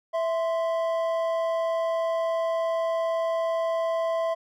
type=tone pair together; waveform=triangle; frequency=659.3 / 1041.4 Hz; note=E5 / C6; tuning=0 / -8 cents; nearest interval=minor sixth; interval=792 cents; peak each=-22 / -31 dBFS; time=0.13-4.35 s; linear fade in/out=20 ms; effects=none